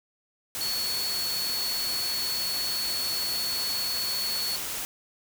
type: tone in noise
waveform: sine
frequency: 4400 Hz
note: C#8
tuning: 14 cents flat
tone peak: -28 dBFS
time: 0.61-4.56 s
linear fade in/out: 0 ms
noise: white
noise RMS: -33 dBFS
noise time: 0.55-4.85 s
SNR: +2 dB
effects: none